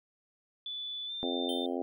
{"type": "tone with pitch glide", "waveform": "sine", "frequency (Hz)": [3474, 3582], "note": ["A7", "A7"], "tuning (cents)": [-23, 30], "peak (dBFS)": -36, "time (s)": [0.66, 1.66], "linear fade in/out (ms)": 2, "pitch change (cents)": 53, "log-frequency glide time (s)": [1.06, 1.12]}
{"type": "harmonic tone", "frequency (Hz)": 87.31, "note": "F2", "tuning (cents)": 0, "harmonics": [3, 4, 5, 6, 7, 8, 9], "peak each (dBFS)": [-35, -37, -39, -41, -42, -43, -44], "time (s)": [1.23, 1.82], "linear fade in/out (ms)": 0}
{"type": "tone with exponential decay", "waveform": "square", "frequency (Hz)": 3136, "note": "G7", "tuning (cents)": 0, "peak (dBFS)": -37, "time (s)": [1.49, 1.77], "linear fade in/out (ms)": 1, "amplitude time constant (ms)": 60}
{"effects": []}